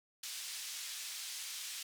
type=band-pass noise; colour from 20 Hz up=pink; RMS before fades=-44 dBFS; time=0.23-1.83 s; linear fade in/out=5 ms; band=3400 to 9600 Hz; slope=12 dB/octave; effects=none